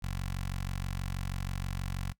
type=tone with notch filter; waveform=15% pulse; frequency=46.25 Hz; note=F#1; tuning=in tune; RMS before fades=-35 dBFS; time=0.02-2.13 s; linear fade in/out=20 ms; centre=410 Hz; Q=0.51; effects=noise-tail reverb RT60 0.1 s tail -21 dB re dry